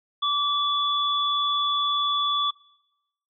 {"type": "tone pair together", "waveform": "sine", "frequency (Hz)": [1161, 3441], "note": ["D6", "A7"], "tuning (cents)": [-20, -39], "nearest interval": "octave + perfect fifth", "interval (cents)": 1881, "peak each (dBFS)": -24, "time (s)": [0.22, 2.51], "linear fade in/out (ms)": 10, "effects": ["noise-tail reverb RT60 0.9 s tail -23 dB re dry"]}